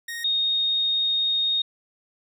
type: tone pair in turn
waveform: sawtooth / sine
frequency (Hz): 1864.7 / 3712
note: A#6 / A#7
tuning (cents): 0 / -8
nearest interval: octave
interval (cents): 1192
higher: second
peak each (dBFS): -27 / -20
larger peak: second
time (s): 0.08-0.24 / 0.24-1.62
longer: second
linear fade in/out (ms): 5
effects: none